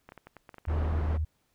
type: clicks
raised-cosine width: 0.5 ms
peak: -31 dBFS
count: 12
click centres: 0.09 / 0.121 / 0.177 / 0.27 / 0.367 / 0.492 / 0.543 / 0.583 / 0.653 / 0.684 / 0.818 / 0.849 s
type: tone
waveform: sine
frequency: 77.78 Hz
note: D#2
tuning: in tune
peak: -26 dBFS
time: 0.67-1.25 s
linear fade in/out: 10 ms
type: low-pass noise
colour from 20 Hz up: pink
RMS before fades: -36 dBFS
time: 0.68-1.18 s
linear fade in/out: 20 ms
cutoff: 1100 Hz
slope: 12 dB/octave
effects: pink hiss -73 dBFS RMS until 1.54 s